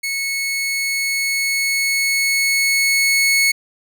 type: tone with level ramp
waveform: sawtooth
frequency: 2200 Hz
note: C#7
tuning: 14 cents flat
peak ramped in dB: -17 to -9 dBFS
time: 0.03-3.52 s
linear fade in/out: 10 ms
effects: none